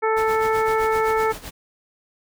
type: harmonic tone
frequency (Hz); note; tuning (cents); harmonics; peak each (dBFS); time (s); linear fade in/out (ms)
440.8; A4; +3; 1 / 2 / 3 / 4 / 5; -20 / -23 / -25 / -31 / -31; 0.02-1.33; 20
type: noise with tremolo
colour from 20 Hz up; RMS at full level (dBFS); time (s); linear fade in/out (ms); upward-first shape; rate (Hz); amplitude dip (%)
pink; -34; 0.16-1.51; 20; sine; 7.8; 75
effects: none